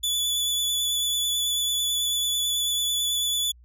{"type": "tone with vibrato", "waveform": "sawtooth", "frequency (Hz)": 3451, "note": "A7", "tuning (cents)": -34, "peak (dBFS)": -20, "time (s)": [0.03, 3.52], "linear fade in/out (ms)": 10, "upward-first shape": "sine", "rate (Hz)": 9.1, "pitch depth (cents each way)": 15, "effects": ["added 60 Hz sine -49 dBFS peak until 3.64 s"]}